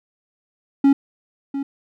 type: tone with echo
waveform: triangle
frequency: 276.7 Hz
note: C#4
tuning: 3 cents flat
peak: -8 dBFS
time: 0.84-0.93 s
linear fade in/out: 5 ms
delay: 700 ms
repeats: 1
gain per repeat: -12 dB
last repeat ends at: 1.63 s
effects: none